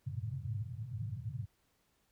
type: band-pass noise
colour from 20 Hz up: pink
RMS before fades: -40 dBFS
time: 0.06-1.46 s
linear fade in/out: 10 ms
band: 100 to 130 Hz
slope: 48 dB/octave
effects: pink hiss -75 dBFS RMS until 2.11 s